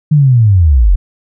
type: linear sweep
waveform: sine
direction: down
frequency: 155.56 to 38.89 Hz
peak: -4 dBFS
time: 0.11-0.96 s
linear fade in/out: 10 ms
effects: none